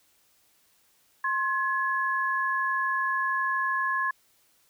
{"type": "tone pair together", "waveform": "sine", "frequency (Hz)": [1063, 1695.7], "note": ["C6", "G#6"], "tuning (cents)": [27, 36], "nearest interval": "minor sixth", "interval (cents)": 809, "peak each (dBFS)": -27, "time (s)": [1.24, 4.11], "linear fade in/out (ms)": 5, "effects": ["white hiss -65 dBFS RMS until 4.69 s"]}